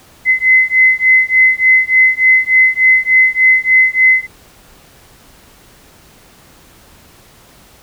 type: beating tone pair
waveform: sine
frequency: 2042 / 2045.4 Hz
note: C7 / C7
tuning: -43 / -40 cents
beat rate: 3.4 Hz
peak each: -10 dBFS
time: 0.25-4.27 s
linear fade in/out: 50 ms
effects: pink hiss -44 dBFS RMS until 7.82 s